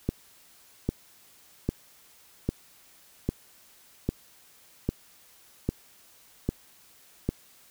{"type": "click train", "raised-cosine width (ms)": 3, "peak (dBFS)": -12, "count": 10, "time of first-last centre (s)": [0.09, 7.29], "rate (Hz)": 1.25, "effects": ["white hiss -57 dBFS RMS until 7.7 s"]}